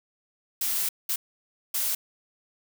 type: noise bursts at uneven times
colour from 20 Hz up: blue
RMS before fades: -27 dBFS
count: 3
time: 0.61-0.89 / 1.09-1.16 / 1.74-1.95 s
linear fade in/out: 5 ms
effects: none